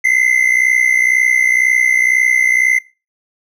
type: tone pair together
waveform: triangle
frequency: 2031 / 2093 Hz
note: B6 / C7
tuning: +48 / 0 cents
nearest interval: minor second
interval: 52 cents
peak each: -11 dBFS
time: 0.04-2.79 s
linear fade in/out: 10 ms
effects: noise-tail reverb RT60 0.3 s tail -21 dB re dry